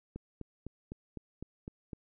click train, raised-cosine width 3 ms, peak -28 dBFS, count 8, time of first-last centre 0.16-1.932 s, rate 3.95 Hz, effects none

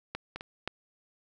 clicks, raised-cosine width 0.3 ms, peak -18 / -22 / -24 / -16 dBFS, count 4, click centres 0.15 / 0.36 / 0.409 / 0.676 s, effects none

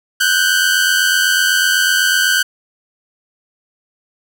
sawtooth tone pair together, 1480 / 1568 Hz, F#6 / G6, 0 / 0 cents, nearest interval minor second, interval 100 cents, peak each -11 dBFS, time 0.2-2.43 s, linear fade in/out 10 ms, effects none

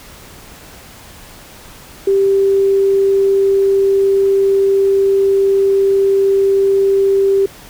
sine tone, 392 Hz, G4, in tune, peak -9 dBFS, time 2.07-7.46 s, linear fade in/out 5 ms, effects pink hiss -38 dBFS RMS until 7.69 s

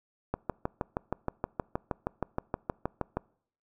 click train, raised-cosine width 1 ms, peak -15 dBFS, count 19, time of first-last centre 0.34-3.17 s, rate 6.36 Hz, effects noise-tail reverb RT60 0.6 s tail -25 dB re dry

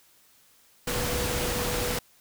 sine tone in noise, 489.8 Hz, B4, 14 cents flat, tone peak -33 dBFS, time 0.87-1.99 s, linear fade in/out 5 ms, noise pink, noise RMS -29 dBFS, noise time 0.87-1.99 s, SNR -7 dB, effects white hiss -60 dBFS RMS until 2.2 s

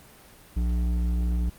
triangle tone with hard clipping, 59.5 Hz, A#1, 36 cents sharp, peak -24 dBFS, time 0.56-1.5 s, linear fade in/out 10 ms, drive 13 dB, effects pink hiss -51 dBFS RMS until 1.58 s + Opus 32 kbps

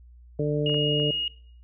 harmonic tone, 148.2 Hz, D3, 16 cents sharp, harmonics 1 / 2 / 3 / 4, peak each -26 / -30 / -26 / -32 dBFS, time 0.39-1.11 s, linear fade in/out 5 ms
sine tone, 2868 Hz, F7, 45 cents sharp, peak -25 dBFS, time 0.66-1.28 s, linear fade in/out 2 ms
clicks, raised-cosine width 0.5 ms, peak -29 / -27 / -31 dBFS, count 3, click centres 0.696 / 0.744 / 0.999 s
effects noise-tail reverb RT60 0.5 s tail -18 dB re dry + added 60 Hz sine -47 dBFS peak until 1.63 s

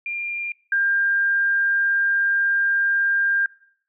sine tone pair in turn, 2396 / 1599.1 Hz, D7 / G6, +34 / +34 cents, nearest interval perfect fifth, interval 700 cents, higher first, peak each -25 / -17 dBFS, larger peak second, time 0.06-0.52 / 0.72-3.46 s, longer second, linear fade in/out 2 ms, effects noise-tail reverb RT60 0.7 s tail -22 dB re dry

